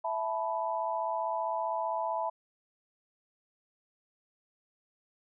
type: chord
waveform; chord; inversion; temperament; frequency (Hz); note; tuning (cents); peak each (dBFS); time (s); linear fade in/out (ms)
sine; E suspended fourth; none; equal with one note detuned; 659.3 / 872.4 / 987.8; E5 / A5 / B5; 0 / -15 / 0; -34; 0.04-2.3; 10
effects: none